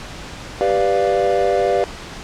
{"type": "chord", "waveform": "triangle", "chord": "G dominant seventh", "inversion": "none", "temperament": "equal", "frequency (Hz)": [392, 493.9, 587.3, 698.5], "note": ["G4", "B4", "D5", "F5"], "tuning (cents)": [0, 0, 0, 0], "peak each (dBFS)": -18, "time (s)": [0.61, 1.84], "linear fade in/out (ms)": 0, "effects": ["pink hiss -33 dBFS RMS until 2.23 s", "low-pass 6000 Hz 12 dB/octave"]}